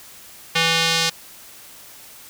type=tone with band-pass filter sweep; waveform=square; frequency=164.81 Hz; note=E3; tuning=in tune; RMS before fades=-19 dBFS; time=0.55-1.1 s; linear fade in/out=10 ms; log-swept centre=3000 to 4600 Hz; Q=1.3; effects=white hiss -43 dBFS RMS until 2.29 s